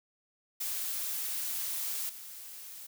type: noise with level steps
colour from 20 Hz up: blue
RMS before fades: -35 / -46 dBFS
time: 0.6-2.87 s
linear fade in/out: 10 ms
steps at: 2.09 s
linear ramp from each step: 5 ms
effects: none